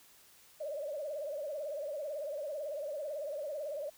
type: tone with vibrato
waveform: sine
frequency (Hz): 587.3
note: D5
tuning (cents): 0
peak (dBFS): -36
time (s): 0.6-3.9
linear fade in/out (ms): 10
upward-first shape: triangle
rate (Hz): 18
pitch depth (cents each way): 140
effects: white hiss -61 dBFS RMS until 3.97 s